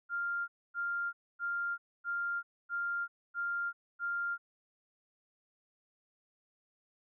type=tone bursts; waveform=sine; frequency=1396.9 Hz; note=F6; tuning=in tune; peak=-32 dBFS; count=7; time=0.09-4.38 s; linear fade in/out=50 ms; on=390 ms; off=260 ms; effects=none